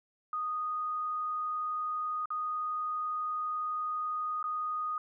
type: tone with dropouts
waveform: sine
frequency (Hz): 1239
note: D#6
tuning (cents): -8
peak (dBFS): -31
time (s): 0.33-4.98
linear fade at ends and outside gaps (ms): 2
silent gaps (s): 2.257-2.304 / 4.428-4.44
effects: none